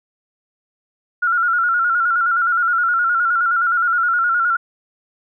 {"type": "tone with vibrato", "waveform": "sine", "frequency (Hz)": 1396.9, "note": "F6", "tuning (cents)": 0, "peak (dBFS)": -14, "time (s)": [1.22, 4.57], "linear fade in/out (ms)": 10, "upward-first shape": "square", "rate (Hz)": 9.6, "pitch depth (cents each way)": 54, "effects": []}